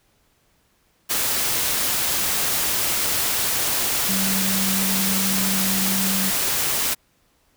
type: tone in noise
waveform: sine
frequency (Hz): 192.1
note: G3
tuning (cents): -35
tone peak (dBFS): -24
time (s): 4.08-6.31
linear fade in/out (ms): 20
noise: white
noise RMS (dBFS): -22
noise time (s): 1.09-6.95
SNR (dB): -5
effects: pink hiss -63 dBFS RMS until 7.56 s